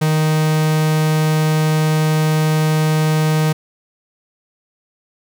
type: tone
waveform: 45% pulse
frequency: 155.56 Hz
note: D#3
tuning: in tune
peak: -13 dBFS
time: 0.01-3.53 s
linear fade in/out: 10 ms
effects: none